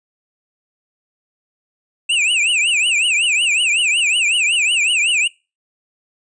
square tone with vibrato, 2637 Hz, E7, in tune, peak -14 dBFS, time 2.09-5.28 s, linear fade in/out 10 ms, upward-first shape triangle, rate 5.4 Hz, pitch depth 230 cents each way, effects noise-tail reverb RT60 0.3 s tail -26 dB re dry + resampled to 22050 Hz

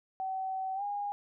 sine tone with pitch glide, 761 to 815.6 Hz, F#5 to G#5, +48 to -32 cents, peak -32 dBFS, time 0.2-1.12 s, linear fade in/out 0 ms, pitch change +120 cents, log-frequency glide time 0.75-0.83 s, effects none

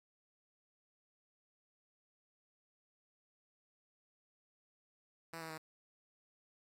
5% pulse tone with pitch steps, 164.81 / 161.42 / 158.1 Hz, E3 / E3 / D#3, 0 / -36 / +28 cents, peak -33 dBFS, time 5.33-5.579 s, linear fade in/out 5 ms, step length 83 ms, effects AAC 48 kbps

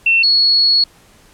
sine tone pair in turn, 2700 / 4357 Hz, E7 / C#8, +41 / -31 cents, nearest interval minor sixth, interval 828 cents, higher second, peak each -9 dBFS, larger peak neither, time 0.06-0.23 / 0.23-0.84 s, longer second, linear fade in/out 5 ms, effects pink hiss -48 dBFS RMS until 1.33 s + low-pass 12000 Hz 12 dB/octave

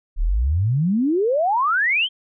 sine exponential sweep, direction up, 32.96 to 3245 Hz, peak -16 dBFS, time 0.16-2.09 s, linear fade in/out 50 ms, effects none

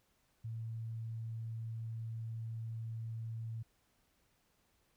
sine tone, 113.2 Hz, A2, 50 cents sharp, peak -39 dBFS, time 0.44-3.63 s, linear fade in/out 10 ms, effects pink hiss -75 dBFS RMS until 4.96 s

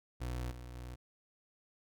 30% pulse tone with level steps, 61.3 Hz, B1, 12 cents flat, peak -34 / -43 / -41 dBFS, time 0.2-0.96 s, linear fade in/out 20 ms, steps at 0.51 / 0.75 s, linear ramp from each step 2 ms, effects none

